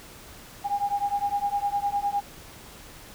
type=beating tone pair; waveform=sine; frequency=806 / 815.8 Hz; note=G5 / G#5; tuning=+48 / -31 cents; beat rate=9.8 Hz; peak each=-27 / -27 dBFS; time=0.64-2.21 s; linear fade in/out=20 ms; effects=pink hiss -46 dBFS RMS until 3.14 s